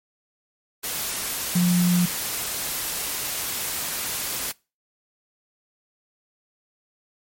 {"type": "tone in noise", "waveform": "sine", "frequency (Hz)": 177, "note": "F3", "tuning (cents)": 23, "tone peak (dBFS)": -16, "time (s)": [1.55, 2.06], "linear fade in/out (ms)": 10, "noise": "white", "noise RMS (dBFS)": -28, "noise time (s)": [0.83, 4.52], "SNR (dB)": 9, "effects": ["noise-tail reverb RT60 0.3 s tail -24 dB re dry", "MP3 64 kbps"]}